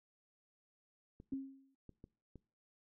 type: clicks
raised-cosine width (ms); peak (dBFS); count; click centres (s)
3; -40; 5; 1.201 / 1.335 / 1.893 / 2.041 / 2.357
type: tone with exponential decay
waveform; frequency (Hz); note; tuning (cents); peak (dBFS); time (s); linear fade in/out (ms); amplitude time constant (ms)
sine; 270; C#4; -45; -35; 1.32-1.75; 5; 93
effects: noise-tail reverb RT60 0.4 s tail -23 dB re dry